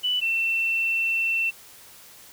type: tone pair in turn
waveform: sine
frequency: 2977 / 2690 Hz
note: F#7 / E7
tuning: +10 / +34 cents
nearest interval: major second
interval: 176 cents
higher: first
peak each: -21 dBFS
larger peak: neither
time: 0.03-0.21 / 0.21-1.51 s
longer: second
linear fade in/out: 20 ms
effects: white hiss -48 dBFS RMS until 2.32 s